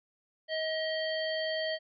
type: harmonic tone with a mistuned harmonic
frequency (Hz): 634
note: D#5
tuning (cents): +32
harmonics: 1 / 3 / 5 / 7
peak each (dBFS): -32 / -37 / -39 / -40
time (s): 0.48-1.79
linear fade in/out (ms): 50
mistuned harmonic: 7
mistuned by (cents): +22
effects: none